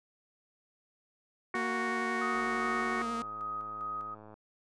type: harmonic tone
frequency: 370 Hz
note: F#4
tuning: in tune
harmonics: 1 / 2 / 3 / 4 / 5 / 6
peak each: -38 / -41 / -36 / -41 / -37 / -41 dBFS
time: 1.54-3.02 s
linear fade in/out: 2 ms
type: tone with vibrato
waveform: sawtooth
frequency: 232.2 Hz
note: A#3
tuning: 7 cents flat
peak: -32 dBFS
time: 1.55-3.22 s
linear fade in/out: 0 ms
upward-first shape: sine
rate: 11 Hz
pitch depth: 21 cents each way
type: tone with tremolo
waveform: sine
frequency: 1254 Hz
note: D#6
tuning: 13 cents sharp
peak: -34 dBFS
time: 2.21-4.15 s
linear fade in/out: 10 ms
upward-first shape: square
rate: 2.5 Hz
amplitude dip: 35%
type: click train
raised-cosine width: 1 ms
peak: -37 dBFS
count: 214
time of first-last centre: 2.35-4.341 s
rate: 107 Hz
effects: resampled to 22050 Hz